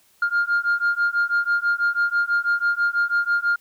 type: beating tone pair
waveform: sine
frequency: 1404 / 1410.1 Hz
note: F6 / F6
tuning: +9 / +16 cents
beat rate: 6.1 Hz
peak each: -20 dBFS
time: 0.22-3.56 s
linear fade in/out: 5 ms
effects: tanh soft clip ceiling -14 dBFS + white hiss -59 dBFS RMS until 3.6 s